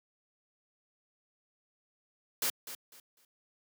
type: noise with echo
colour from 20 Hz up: white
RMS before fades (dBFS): -31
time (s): 2.42-2.5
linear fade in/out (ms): 2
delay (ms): 250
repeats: 3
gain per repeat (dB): -12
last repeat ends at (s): 3.25
effects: high-pass 200 Hz 12 dB/octave